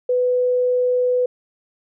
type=tone; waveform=sine; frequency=497.9 Hz; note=B4; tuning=14 cents sharp; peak=-15 dBFS; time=0.09-1.26 s; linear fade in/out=5 ms; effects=none

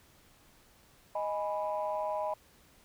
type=chord; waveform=sine; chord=G# minor; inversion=second; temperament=equal; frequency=622.3 / 830.6 / 987.8 Hz; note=D#5 / G#5 / B5; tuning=0 / 0 / 0 cents; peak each=-33 / -36 / -36 dBFS; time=1.15-2.34 s; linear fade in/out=5 ms; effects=tanh soft clip ceiling -23 dBFS + pink hiss -62 dBFS RMS until 2.84 s

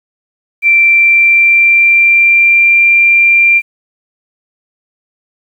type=tone with pitch glide; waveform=sine; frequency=2349 to 2375 Hz; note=D7 to D7; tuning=0 to +19 cents; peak=-4 dBFS; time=0.62-3.62 s; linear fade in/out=50 ms; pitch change=+19 cents; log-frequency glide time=0.77-2.85 s; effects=7-bit

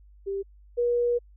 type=tone pair in turn; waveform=sine; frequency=393.7 / 480.5 Hz; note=G4 / B4; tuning=+8 / -48 cents; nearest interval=minor third; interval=344 cents; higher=second; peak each=-27 / -21 dBFS; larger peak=second; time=0.26-0.43 / 0.77-1.19 s; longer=second; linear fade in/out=20 ms; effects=added 50 Hz sine -50 dBFS peak until 1.36 s

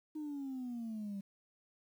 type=exponential sweep; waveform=sine; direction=down; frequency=311.1 to 194.4 Hz; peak=-37 dBFS; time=0.15-1.21 s; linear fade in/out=10 ms; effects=tanh soft clip ceiling -37 dBFS + 11-bit

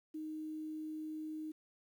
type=tone; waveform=sine; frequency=310.9 Hz; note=D#4; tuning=1 cent flat; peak=-40 dBFS; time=0.14-1.52 s; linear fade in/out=10 ms; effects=11-bit

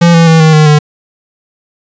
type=tone with pitch steps; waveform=square; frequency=170.8 / 166.42 / 162.15 / 157.99 / 153.93 / 149.98 Hz; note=F3 / E3 / E3 / D#3 / D#3 / D3; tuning=-38 / +17 / -28 / +27 / -18 / +37 cents; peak=-3 dBFS; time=0.01-0.79 s; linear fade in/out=10 ms; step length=130 ms; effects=resampled to 16000 Hz + 7-bit

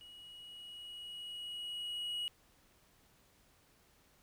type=tone with level ramp; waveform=triangle; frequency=2906 Hz; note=F#7; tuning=32 cents flat; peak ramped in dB=-51 to -34 dBFS; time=0.01-2.28 s; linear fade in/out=0 ms; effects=pink hiss -68 dBFS RMS until 4.22 s

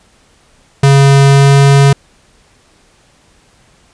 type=tone with pitch glide; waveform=square; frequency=138.5 to 139.3 Hz; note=C#3 to C#3; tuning=-1 to +9 cents; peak=-4 dBFS; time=0.83-1.93 s; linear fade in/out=5 ms; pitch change=+10 cents; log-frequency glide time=1.23-1.55 s; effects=pink hiss -49 dBFS RMS until 3.93 s + resampled to 22050 Hz

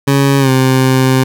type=tone with pitch glide; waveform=20% pulse; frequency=138.59 to 130.89 Hz; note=C#3 to C3; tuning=0 to +1 cents; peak=-3 dBFS; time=0.07-1.24 s; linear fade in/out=10 ms; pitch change=-99 cents; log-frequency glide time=0.39-0.5 s; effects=none

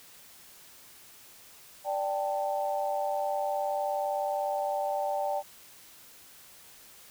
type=chord; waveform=sine; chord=D suspended fourth; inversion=none; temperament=equal with one note detuned; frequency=587.3 / 784 / 883.6 Hz; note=D5 / G5 / A5; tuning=0 / 0 / +7 cents; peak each=-31 / -31 / -36 dBFS; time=1.84-5.43 s; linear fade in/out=50 ms; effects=white hiss -53 dBFS RMS until 7.1 s

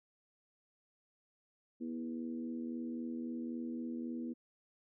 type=harmonic tone with a mistuned harmonic; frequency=81.5 Hz; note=E2; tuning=19 cents flat; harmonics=3 / 4 / 5 / 6; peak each=-39 / -44 / -55 / -55 dBFS; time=1.8-4.34 s; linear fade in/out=20 ms; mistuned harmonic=3; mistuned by=-16 cents; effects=none

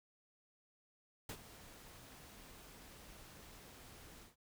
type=noise with ADSR envelope; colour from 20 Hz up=pink; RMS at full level=-44 dBFS; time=1.29-4.36 s; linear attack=4 ms; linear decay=66 ms; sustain=-13 dB; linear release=150 ms; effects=none

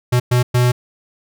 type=tone bursts at uneven times; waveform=square; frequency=123.47 Hz; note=B2; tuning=in tune; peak=-12 dBFS; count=3; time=0.12-0.2 / 0.31-0.43 / 0.54-0.72 s; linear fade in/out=10 ms; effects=none

